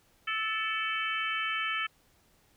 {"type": "harmonic tone with a mistuned harmonic", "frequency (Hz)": 438, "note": "A4", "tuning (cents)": -8, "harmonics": [3, 4, 5, 6, 7], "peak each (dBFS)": [-34, -35, -36, -37, -37], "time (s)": [0.27, 1.87], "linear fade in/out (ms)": 10, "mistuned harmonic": 5, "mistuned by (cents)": 50, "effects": ["pink hiss -66 dBFS RMS until 2.56 s"]}